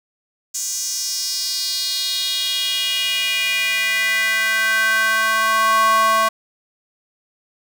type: tone with high-pass filter sweep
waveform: square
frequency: 221 Hz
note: A3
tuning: 8 cents sharp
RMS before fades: -19 dBFS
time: 0.54-6.29 s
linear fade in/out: 10 ms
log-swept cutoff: 6700 to 950 Hz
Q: 4.1
effects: none